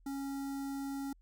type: tone with notch filter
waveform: square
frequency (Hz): 275.7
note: C#4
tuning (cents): -9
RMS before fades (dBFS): -39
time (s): 0.06-1.13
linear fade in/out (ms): 5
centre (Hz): 2700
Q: 0.65
effects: added 41 Hz sine -60 dBFS peak until 1.21 s